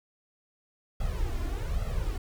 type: noise with flanger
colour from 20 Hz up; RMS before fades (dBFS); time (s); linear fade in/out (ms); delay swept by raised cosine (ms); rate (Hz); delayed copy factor
brown; -30; 1-2.18; 5; 1.5 to 2.9; 1.2; +1
effects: none